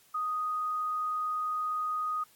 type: tone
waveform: sine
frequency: 1244.5 Hz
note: D#6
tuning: in tune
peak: -29 dBFS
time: 0.14-2.24 s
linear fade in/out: 10 ms
effects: white hiss -62 dBFS RMS until 2.35 s + AAC 64 kbps